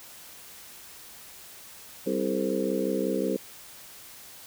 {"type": "harmonic tone with a mistuned harmonic", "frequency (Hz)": 65.41, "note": "C2", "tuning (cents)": 0, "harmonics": [3, 4, 5, 6, 7, 8], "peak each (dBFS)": [-32, -32, -32, -32, -32, -32], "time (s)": [2.06, 3.37], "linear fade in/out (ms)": 10, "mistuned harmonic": 6, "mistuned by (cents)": 60, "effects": ["white hiss -47 dBFS RMS until 4.46 s"]}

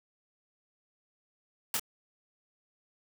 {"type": "noise with echo", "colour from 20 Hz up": "white", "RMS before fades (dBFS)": -30, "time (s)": [1.74, 1.77], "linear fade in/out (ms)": 2, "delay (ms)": 26, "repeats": 1, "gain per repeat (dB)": -4, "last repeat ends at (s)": 1.796, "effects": []}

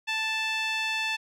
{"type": "tone with band-pass filter", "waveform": "sawtooth", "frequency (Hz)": 880, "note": "A5", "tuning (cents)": 0, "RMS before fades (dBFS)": -29, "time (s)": [0.07, 1.17], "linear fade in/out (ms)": 20, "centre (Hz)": 2800, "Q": 2.1, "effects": []}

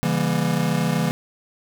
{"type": "chord", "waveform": "square", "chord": "C# diminished seventh", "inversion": "none", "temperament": "just", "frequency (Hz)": [138.59, 166.31, 199.57, 239.5], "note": ["C#3", "E3", "G3", "Bb3"], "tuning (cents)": [0, 16, 31, 47], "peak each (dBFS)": [-27, -23, -27, -27], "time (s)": [0.03, 1.11], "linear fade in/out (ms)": 0, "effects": []}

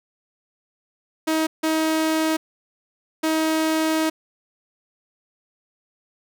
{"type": "tone bursts at uneven times", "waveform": "sawtooth", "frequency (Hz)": 317.1, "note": "D#4", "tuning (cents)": 33, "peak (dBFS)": -15, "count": 3, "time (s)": [[1.27, 1.47], [1.63, 2.37], [3.23, 4.1]], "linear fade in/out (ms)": 10, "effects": []}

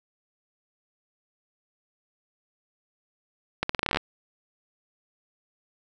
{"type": "accelerating click train", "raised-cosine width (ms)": 0.3, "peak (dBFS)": -8, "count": 12, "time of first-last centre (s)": [3.63, 3.971], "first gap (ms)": 64, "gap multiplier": 0.84, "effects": []}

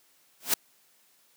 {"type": "noise with exponential growth", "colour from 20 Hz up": "white", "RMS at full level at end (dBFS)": -19, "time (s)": [0.4, 0.54], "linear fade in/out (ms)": 5, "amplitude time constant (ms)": 29, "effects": ["white hiss -64 dBFS RMS until 1.36 s", "high-pass 150 Hz 12 dB/octave"]}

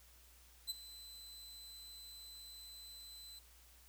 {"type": "tone with ADSR envelope", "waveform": "sawtooth", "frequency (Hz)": 4027, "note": "B7", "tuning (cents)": 33, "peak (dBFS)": -33, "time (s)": [0.67, 3.39], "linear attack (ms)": 32, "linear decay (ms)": 22, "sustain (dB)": -16, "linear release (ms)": 3, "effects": ["added 60 Hz sine -64 dBFS peak until 3.88 s", "white hiss -65 dBFS RMS until 3.88 s"]}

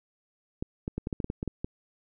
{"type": "clicks", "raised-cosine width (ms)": 3, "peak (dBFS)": -18, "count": 11, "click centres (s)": [0.625, 0.879, 0.98, 1.071, 1.128, 1.202, 1.244, 1.301, 1.429, 1.477, 1.645], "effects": []}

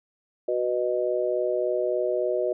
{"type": "chord", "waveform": "sine", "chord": "B major", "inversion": "second", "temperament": "just", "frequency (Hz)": [370.4, 493.9, 617.4], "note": ["F#4", "B4", "D#5"], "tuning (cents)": [2, 0, -14], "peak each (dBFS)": [-27, -28, -26], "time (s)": [0.48, 2.53], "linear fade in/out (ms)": 5, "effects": []}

